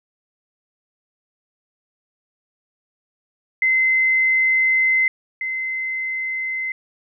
sine tone pair in turn, 2060 / 2060 Hz, C7 / C7, -28 / -28 cents, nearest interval unison, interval 0 cents, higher neither, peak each -14 / -22 dBFS, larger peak first, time 3.62-5.08 / 5.41-6.72 s, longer first, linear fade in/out 2 ms, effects none

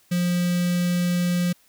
square tone with notch filter, 176.6 Hz, F3, 20 cents sharp, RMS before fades -22 dBFS, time 0.11-1.53 s, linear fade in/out 10 ms, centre 850 Hz, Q 0.6, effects white hiss -59 dBFS RMS until 1.68 s

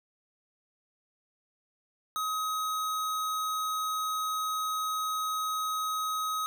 square tone, 1266 Hz, D#6, 30 cents sharp, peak -30 dBFS, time 2.16-6.46 s, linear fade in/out 0 ms, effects none

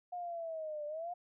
sine linear two-way sweep, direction down then up, 720 to 587.3 to 720 Hz, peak -38 dBFS, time 0.12-1.14 s, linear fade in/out 10 ms, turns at 0.86 s, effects none

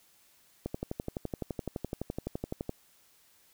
click train, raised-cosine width 2 ms, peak -20 dBFS, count 25, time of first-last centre 0.66-2.694 s, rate 11.8 Hz, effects white hiss -64 dBFS RMS until 3.53 s

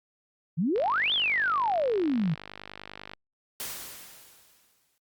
sine exponential two-way sweep, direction up then down, 146.83 to 3630 to 146.83 Hz, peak -23 dBFS, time 0.57-2.35 s, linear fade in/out 20 ms, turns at 1.13 s
click train, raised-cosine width 0.3 ms, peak -24 dBFS, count 120, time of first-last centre 0.76-3.135 s, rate 50.1 Hz
white noise with exponential decay, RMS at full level -34 dBFS, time 3.6-4.98 s, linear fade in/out 1 ms, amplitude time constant 300 ms
effects Opus 48 kbps

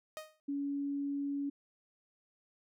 sawtooth tone with exponential decay, 622.3 Hz, D#5, in tune, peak -35 dBFS, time 0.17-0.4 s, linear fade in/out 0 ms, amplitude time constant 49 ms
sine tone, 282.2 Hz, C#4, 31 cents sharp, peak -33 dBFS, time 0.48-1.5 s, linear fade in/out 10 ms
effects none

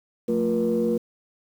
sine tone cluster, 179.4 / 225.4 / 351.4 / 478 Hz, F3 / A3 / F4 / A#4, +47 / +42 / +11 / +43 cents, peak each -32 / -23 / -27 / -23 dBFS, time 0.28-0.98 s, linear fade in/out 10 ms, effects tanh soft clip ceiling -13 dBFS + 8-bit

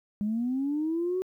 sine linear sweep, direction up, 202.5 to 377.4 Hz, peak -25 dBFS, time 0.21-1.22 s, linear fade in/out 0 ms, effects tanh soft clip ceiling -21 dBFS + 11-bit

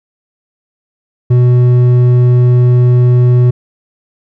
sine tone with hard clipping, 123.47 Hz, B2, in tune, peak -6 dBFS, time 1.3-3.51 s, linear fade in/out 10 ms, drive 6 dB, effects none

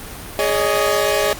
sawtooth chord, Ab suspended fourth, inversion none, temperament equal with one note detuned, 415.3 / 565 / 622.3 Hz, Ab4 / Db5 / Eb5, 0 / +33 / 0 cents, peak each -16 dBFS, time 0.39-1.33 s, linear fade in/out 0 ms, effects pink hiss -33 dBFS RMS until 1.39 s + Opus 32 kbps

